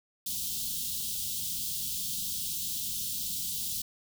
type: band-stop noise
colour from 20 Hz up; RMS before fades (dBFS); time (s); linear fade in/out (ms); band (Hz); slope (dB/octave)
white; -34; 0.26-3.82; 5; 240 to 3100; 48
effects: none